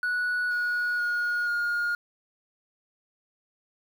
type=tone with pitch steps; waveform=sine; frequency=1470 / 1454.8 / 1439.7 / 1424.9 Hz; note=F#6 / F#6 / F#6 / F6; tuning=-12 / -30 / -48 / +34 cents; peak=-22 dBFS; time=0.03-1.95 s; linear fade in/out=2 ms; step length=480 ms; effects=tanh soft clip ceiling -23 dBFS + 8-bit